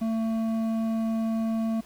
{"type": "tone with hard clipping", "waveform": "sine", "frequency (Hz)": 224.1, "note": "A3", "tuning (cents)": 32, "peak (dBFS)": -26, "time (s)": [0.01, 1.81], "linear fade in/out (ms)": 10, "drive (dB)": 8, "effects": ["pink hiss -53 dBFS RMS until 1.85 s"]}